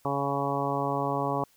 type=harmonic tone; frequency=140 Hz; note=C#3; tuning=18 cents sharp; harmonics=1 / 2 / 3 / 4 / 5 / 6 / 7 / 8; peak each=-34 / -34 / -34 / -34 / -34 / -34 / -34 / -34 dBFS; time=0.05-1.44 s; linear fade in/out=2 ms; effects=white hiss -63 dBFS RMS until 1.56 s